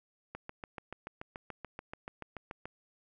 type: click train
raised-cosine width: 0.5 ms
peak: -26 dBFS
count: 17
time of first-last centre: 0.35-2.655 s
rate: 6.94 Hz
effects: none